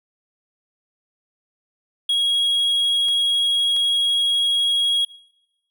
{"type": "tone", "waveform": "triangle", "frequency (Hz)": 3304, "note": "G#7", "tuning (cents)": -10, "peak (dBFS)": -15, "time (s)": [2.09, 5.05], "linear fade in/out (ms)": 5}
{"type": "clicks", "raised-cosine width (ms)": 0.2, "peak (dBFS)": -21, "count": 2, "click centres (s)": [3.085, 3.765]}
{"effects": ["noise-tail reverb RT60 1.0 s tail -23 dB re dry"]}